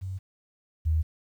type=tone pair in turn; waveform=sine; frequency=94.4 / 79.14 Hz; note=F#2 / D#2; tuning=+35 / +30 cents; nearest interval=minor third; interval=305 cents; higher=first; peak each=-31 / -21 dBFS; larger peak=second; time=0.01-0.19 / 0.85-1.03 s; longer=neither; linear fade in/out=20 ms; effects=10-bit